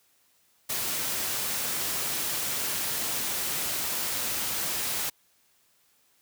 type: noise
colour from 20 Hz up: white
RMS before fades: -30 dBFS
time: 0.69-5.1 s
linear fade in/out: 10 ms
effects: white hiss -66 dBFS RMS until 6.21 s + high-pass 60 Hz 12 dB/octave